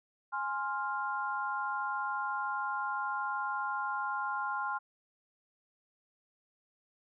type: chord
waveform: sine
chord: F minor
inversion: first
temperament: equal with one note detuned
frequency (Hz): 830.6 / 1051.3 / 1396.9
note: Ab5 / C6 / F6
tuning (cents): 0 / +8 / 0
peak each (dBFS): -37 / -36 / -36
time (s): 0.32-4.79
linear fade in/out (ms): 20
effects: none